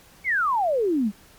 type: exponential sweep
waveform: sine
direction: down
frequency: 2287 to 190 Hz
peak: -19 dBFS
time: 0.24-1.12 s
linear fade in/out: 50 ms
effects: pink hiss -52 dBFS RMS until 1.38 s + MP3 96 kbps